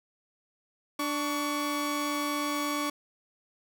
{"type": "tone pair together", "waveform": "sawtooth", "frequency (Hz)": [293.7, 1125.6], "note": ["D4", "C#6"], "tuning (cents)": [0, 26], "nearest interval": "octave + major seventh", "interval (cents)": 2326, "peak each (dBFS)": [-27, -28], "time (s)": [0.99, 2.9], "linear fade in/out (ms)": 5, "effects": []}